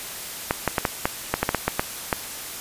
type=clicks; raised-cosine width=0.5 ms; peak=-4 dBFS; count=12; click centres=0.509 / 0.677 / 0.782 / 0.852 / 1.055 / 1.34 / 1.43 / 1.491 / 1.547 / 1.68 / 1.795 / 2.128 s; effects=white hiss -34 dBFS RMS until 2.6 s + resampled to 32000 Hz